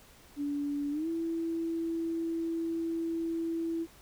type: tone with pitch glide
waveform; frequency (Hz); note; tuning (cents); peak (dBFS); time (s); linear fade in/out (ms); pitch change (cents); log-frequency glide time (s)
sine; 287.7 to 330.5; D4 to E4; -36 to +5; -30; 0.36-3.87; 50; +241; 0.91-1.08
effects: pink hiss -57 dBFS RMS until 4.01 s